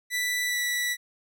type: tone with pitch glide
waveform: sawtooth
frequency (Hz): 1975.5 to 1957.3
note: B6 to B6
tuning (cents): 0 to -16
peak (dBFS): -22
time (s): 0.1-0.97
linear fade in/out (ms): 50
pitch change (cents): -16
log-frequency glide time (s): 0.45-0.61
effects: none